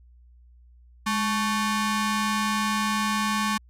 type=ring-modulated tone; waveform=sawtooth; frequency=659.3 Hz; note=E5; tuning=in tune; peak=-16 dBFS; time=1.06-3.58 s; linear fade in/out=10 ms; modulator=450 Hz; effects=added 60 Hz sine -50 dBFS peak until 3.69 s + low-pass 12000 Hz 12 dB/octave